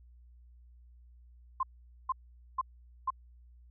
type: tone bursts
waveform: sine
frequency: 1046.5 Hz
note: C6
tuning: in tune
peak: -27 dBFS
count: 4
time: 1.6-3.104 s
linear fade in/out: 5 ms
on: 31 ms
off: 460 ms
effects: added 60 Hz sine -54 dBFS peak until 3.7 s